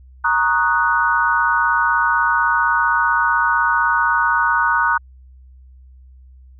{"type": "chord", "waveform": "sine", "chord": "D# minor seventh", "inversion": "second", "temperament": "equal", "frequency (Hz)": [932.3, 1108.7, 1244.5, 1480], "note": ["A#5", "C#6", "D#6", "F#6"], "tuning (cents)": [0, 0, 0, 0], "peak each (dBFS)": [-19, -23, -20, -17], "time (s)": [0.24, 4.98], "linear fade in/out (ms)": 10, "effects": ["added 64 Hz sine -41 dBFS peak until 6.59 s"]}